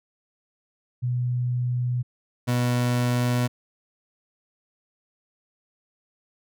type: tone pair in turn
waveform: sine / 30% pulse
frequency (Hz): 123.47 / 122.76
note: B2 / B2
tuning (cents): 0 / -10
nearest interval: unison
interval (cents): 10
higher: first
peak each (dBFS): -22 / -18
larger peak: second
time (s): 1.02-2.03 / 2.47-3.48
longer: neither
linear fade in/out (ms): 20
effects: none